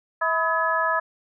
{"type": "tone cluster", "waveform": "sine", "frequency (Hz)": [649, 997, 1276, 1695], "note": ["E5", "B5", "D#6", "G#6"], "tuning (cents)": [-27, 16, 43, 35], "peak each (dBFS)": [-27, -25, -25, -25], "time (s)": [0.21, 1], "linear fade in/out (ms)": 10, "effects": []}